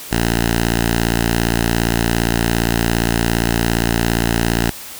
5% pulse tone with notch filter, 57.4 Hz, A#1, 26 cents flat, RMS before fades -17 dBFS, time 0.11-4.71 s, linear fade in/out 10 ms, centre 530 Hz, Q 1.3, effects white hiss -33 dBFS RMS until 4.99 s

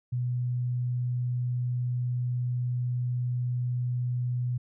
sine tone, 123.47 Hz, B2, in tune, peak -26 dBFS, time 0.12-4.58 s, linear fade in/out 10 ms, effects none

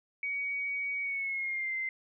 sine tone with pitch glide, 2253 to 2078 Hz, C#7 to C7, +28 to -12 cents, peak -31 dBFS, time 0.23-1.89 s, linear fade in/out 2 ms, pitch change -140 cents, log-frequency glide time 1-1.75 s, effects none

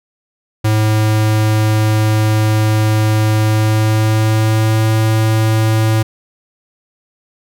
square tone with pitch glide, 108.2 to 110.09 Hz, A2 to A2, -29 to +1 cents, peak -11 dBFS, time 0.64-6.03 s, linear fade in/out 10 ms, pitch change +30 cents, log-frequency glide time 3.43-4.89 s, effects none

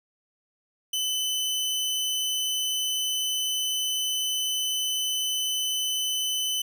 sawtooth tone, 3024 Hz, F#7, 37 cents sharp, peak -22 dBFS, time 0.93-6.62 s, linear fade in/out 5 ms, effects none

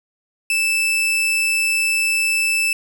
40% pulse tone, 2637 Hz, E7, in tune, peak -15 dBFS, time 0.5-2.73 s, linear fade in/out 2 ms, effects none

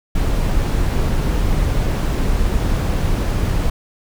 brown noise, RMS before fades -17 dBFS, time 0.15-3.7 s, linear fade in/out 5 ms, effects none

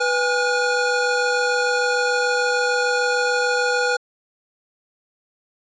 square tone cluster, 493.9 / 819 / 1435 Hz, B4 / G#5 / F6, 0 / -24 / +47 cents, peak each -22 / -26 / -22 dBFS, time 0-3.97 s, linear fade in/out 10 ms, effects resampled to 16000 Hz

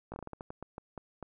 slowing click train, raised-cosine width 1 ms, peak -27 dBFS, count 13, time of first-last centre 0.12-1.227 s, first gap 18 ms, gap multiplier 1.27, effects none

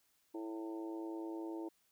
harmonic tone with a mistuned harmonic, 110 Hz, A2, in tune, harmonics 3 / 4 / 5 / 6 / 7 / 8, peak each -41 / -51 / -53 / -57 / -58 / -53 dBFS, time 0.34-1.69 s, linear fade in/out 10 ms, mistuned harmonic 8, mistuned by +43 cents, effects white hiss -75 dBFS RMS until 1.91 s

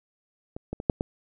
clicks, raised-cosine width 2 ms, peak -22 / -18 / -20 / -6 / -13 dBFS, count 5, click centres 0.565 / 0.73 / 0.801 / 0.898 / 1.009 s, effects none

